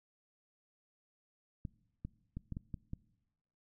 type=clicks; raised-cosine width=5 ms; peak=-28 dBFS; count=7; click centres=1.652 / 2.05 / 2.37 / 2.523 / 2.569 / 2.742 / 2.934 s; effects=noise-tail reverb RT60 1.0 s tail -22 dB re dry